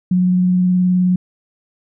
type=tone with vibrato; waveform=sine; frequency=181.6 Hz; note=F#3; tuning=32 cents flat; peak=-11 dBFS; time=0.11-1.16 s; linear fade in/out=5 ms; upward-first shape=square; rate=19 Hz; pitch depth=11 cents each way; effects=none